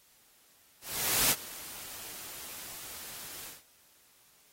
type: noise with ADSR envelope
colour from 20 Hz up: white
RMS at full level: -25 dBFS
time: 0.81-3.63 s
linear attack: 500 ms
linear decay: 39 ms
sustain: -19 dB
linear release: 170 ms
effects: white hiss -63 dBFS RMS until 4.52 s + AAC 48 kbps